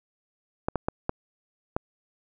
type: clicks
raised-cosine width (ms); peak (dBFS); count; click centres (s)
1; -11; 5; 0.685 / 0.757 / 0.885 / 1.094 / 1.765
effects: none